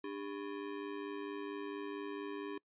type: ring-modulated tone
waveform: square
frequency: 349.2 Hz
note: F4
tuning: in tune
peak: -38 dBFS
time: 0.04-2.58 s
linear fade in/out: 2 ms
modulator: 52.2 Hz
effects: noise-tail reverb RT60 0.1 s tail -25 dB re dry + resampled to 8000 Hz